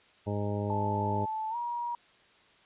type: harmonic tone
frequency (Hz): 102.7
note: G#2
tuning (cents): -19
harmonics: 1 / 2 / 3 / 4 / 5 / 6 / 8 / 9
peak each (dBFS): -32 / -36 / -40 / -37 / -42 / -39 / -43 / -46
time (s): 0.26-1.26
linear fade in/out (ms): 20
type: tone with pitch glide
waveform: sine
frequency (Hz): 874 to 953.1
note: A5 to A#5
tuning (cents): -12 to +38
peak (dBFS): -31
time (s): 0.7-1.95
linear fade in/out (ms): 2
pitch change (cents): +150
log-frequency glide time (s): 1.5-1.56
effects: white hiss -61 dBFS RMS until 2.65 s + resampled to 8000 Hz